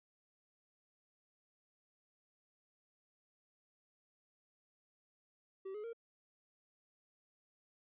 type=tone with pitch steps; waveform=triangle; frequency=384.6 / 421.8 / 462.7 Hz; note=G4 / G#4 / A#4; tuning=-33 / +27 / -13 cents; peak=-40 dBFS; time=5.65-5.932 s; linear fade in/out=10 ms; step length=94 ms; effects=resampled to 8000 Hz